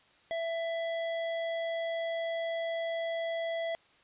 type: tone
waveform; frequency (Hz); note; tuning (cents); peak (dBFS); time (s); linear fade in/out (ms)
square; 664; E5; +12; -32; 0.31-3.75; 0
effects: white hiss -63 dBFS RMS until 4.03 s + resampled to 8000 Hz